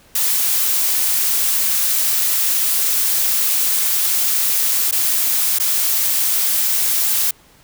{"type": "noise with dropouts", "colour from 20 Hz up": "blue", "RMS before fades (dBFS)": -17, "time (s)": [0.15, 7.31], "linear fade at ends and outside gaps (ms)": 5, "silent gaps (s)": [[4.912, 4.923], [5.587, 5.598]], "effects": ["pink hiss -50 dBFS RMS until 7.63 s"]}